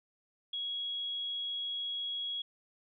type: tone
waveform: sine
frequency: 3322 Hz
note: G#7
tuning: in tune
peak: -34 dBFS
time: 0.53-2.42 s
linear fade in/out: 5 ms
effects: none